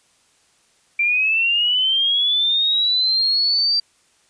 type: linear sweep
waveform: sine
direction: up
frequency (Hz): 2349 to 4699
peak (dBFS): -15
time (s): 0.99-3.8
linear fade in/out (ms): 5
effects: white hiss -59 dBFS RMS until 4.29 s + resampled to 22050 Hz